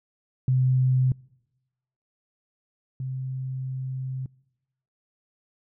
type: tone pair in turn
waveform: sine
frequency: 129 / 130.8 Hz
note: C3 / C3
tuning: -24 / 0 cents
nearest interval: unison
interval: 24 cents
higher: second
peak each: -18 / -28 dBFS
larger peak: first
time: 0.48-1.12 / 3-4.26 s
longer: second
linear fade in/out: 2 ms
effects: noise-tail reverb RT60 1.0 s tail -26 dB re dry